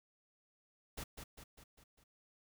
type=noise with echo; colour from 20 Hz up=pink; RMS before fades=-44 dBFS; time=0.97-1.04 s; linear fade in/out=10 ms; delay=200 ms; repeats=5; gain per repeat=-5 dB; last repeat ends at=2.04 s; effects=none